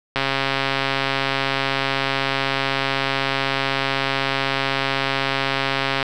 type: click train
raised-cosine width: 0.3 ms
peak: -4 dBFS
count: 799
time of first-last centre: 0.16-6.028 s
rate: 136 Hz
effects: none